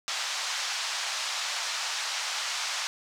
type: band-pass noise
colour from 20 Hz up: white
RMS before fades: -32 dBFS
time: 0.08-2.87 s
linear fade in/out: 0 ms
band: 740 to 6300 Hz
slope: 24 dB/octave
effects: none